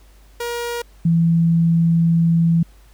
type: tone pair in turn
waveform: sawtooth / sine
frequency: 475.1 / 166.67 Hz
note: A#4 / E3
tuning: +33 / +19 cents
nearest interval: octave + tritone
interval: 1814 cents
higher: first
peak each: -19 / -12 dBFS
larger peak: second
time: 0.4-0.82 / 1.05-2.63 s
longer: second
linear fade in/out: 5 ms
effects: added 50 Hz sine -45 dBFS peak until 2.93 s + pink hiss -55 dBFS RMS until 2.93 s